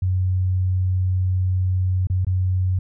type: tone with dropouts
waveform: sine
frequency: 92.5 Hz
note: F#2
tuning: in tune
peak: -17 dBFS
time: 0.02-2.79 s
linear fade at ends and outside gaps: 5 ms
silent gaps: 2.071-2.099 / 2.248-2.267 s
effects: none